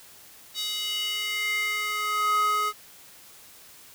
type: tone with high-pass filter sweep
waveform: square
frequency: 420.8 Hz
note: G#4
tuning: 23 cents sharp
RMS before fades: -27 dBFS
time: 0.54-2.73 s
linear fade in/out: 50 ms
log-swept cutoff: 3900 to 1000 Hz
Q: 4.2
effects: white hiss -50 dBFS RMS until 3.94 s